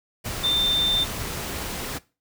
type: tone in noise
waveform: sine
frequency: 3583 Hz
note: A7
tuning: 31 cents sharp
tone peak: -19 dBFS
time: 0.43-1.05 s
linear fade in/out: 20 ms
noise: pink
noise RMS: -31 dBFS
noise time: 0.24-1.99 s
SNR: +9 dB
effects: noise-tail reverb RT60 0.3 s tail -20 dB re dry